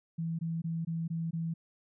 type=tone bursts; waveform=sine; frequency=164.81 Hz; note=E3; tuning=in tune; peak=-31 dBFS; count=6; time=0.18-1.54 s; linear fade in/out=10 ms; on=210 ms; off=20 ms; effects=none